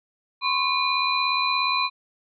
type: tone cluster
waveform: sine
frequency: 1019 / 1096 / 2428 / 4030 Hz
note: C6 / C#6 / D#7 / B7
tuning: -46 / -20 / -43 / +34 cents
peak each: -26 dBFS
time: 0.41-1.9 s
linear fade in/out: 50 ms
effects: none